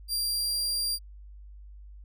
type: tone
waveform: sawtooth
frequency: 4757 Hz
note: D8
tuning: 21 cents sharp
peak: -24 dBFS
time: 0.08-0.99 s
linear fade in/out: 50 ms
effects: added 50 Hz sine -44 dBFS peak until 2.04 s